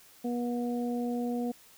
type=harmonic tone; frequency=241.3 Hz; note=B3; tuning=40 cents flat; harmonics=1 / 2 / 3; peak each=-30 / -36 / -40 dBFS; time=0.24-1.52 s; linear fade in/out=10 ms; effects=white hiss -57 dBFS RMS until 1.77 s